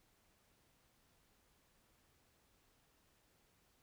silence, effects pink hiss -74 dBFS RMS until 3.82 s

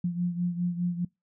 sine beating tone pair, 174.8 / 179.7 Hz, F3 / F3, +2 / +50 cents, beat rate 4.9 Hz, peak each -27 / -32 dBFS, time 0.04-1.05 s, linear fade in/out 5 ms, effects noise-tail reverb RT60 0.2 s tail -25 dB re dry

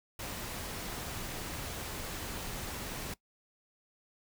pink noise, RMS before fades -40 dBFS, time 0.19-3.14 s, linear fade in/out 5 ms, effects noise-tail reverb RT60 0.1 s tail -20 dB re dry

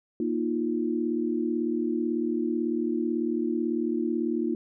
sine chord, Bb suspended fourth, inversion none, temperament equal with one note detuned, 235 / 311.1 / 349.2 Hz, Bb3 / Eb4 / F4, +14 / 0 / 0 cents, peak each -29 dBFS, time 0.2-4.55 s, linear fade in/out 2 ms, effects none

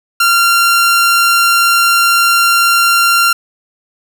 sawtooth tone, 1381 Hz, F6, 20 cents flat, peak -4 dBFS, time 0.2-3.33 s, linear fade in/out 5 ms, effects none

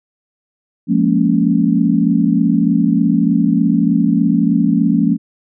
sine chord, Bb minor seventh, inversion second, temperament just, 174.81 / 209.8 / 233.1 / 279.7 Hz, F3 / Ab3 / Bb3 / Db4, +2 / +18 / 0 / +16 cents, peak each -16 dBFS, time 0.87-5.18 s, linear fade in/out 50 ms, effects none

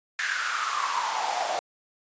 pink noise with high-pass filter sweep, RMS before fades -28 dBFS, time 0.19-1.59 s, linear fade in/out 0 ms, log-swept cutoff 1700 to 660 Hz, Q 7.6, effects resampled to 16000 Hz

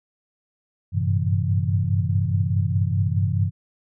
sine tone cluster, 96.6 / 101.4 / 113.4 / 132.9 / 165.1 Hz, G2 / G#2 / A#2 / C3 / E3, -25 / -41 / -47 / +27 / +3 cents, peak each -21 / -28 / -28 / -26 / -27 dBFS, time 0.92-3.51 s, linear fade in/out 50 ms, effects none

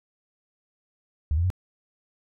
sine tone with pitch steps, 75 / 84.9 / 92 Hz, D2 / F2 / F#2, +37 / -48 / -9 cents, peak -20 dBFS, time 1.31-1.502 s, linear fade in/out 0 ms, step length 64 ms, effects none

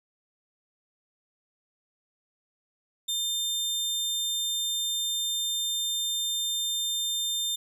sawtooth tone, 3600 Hz, A7, 39 cents sharp, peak -24 dBFS, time 3.08-7.56 s, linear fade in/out 10 ms, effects none

